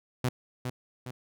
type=tone with echo; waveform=sawtooth; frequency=125.7 Hz; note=B2; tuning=31 cents sharp; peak=-21 dBFS; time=0.24-0.29 s; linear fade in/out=5 ms; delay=410 ms; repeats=2; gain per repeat=-6 dB; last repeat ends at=1.11 s; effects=none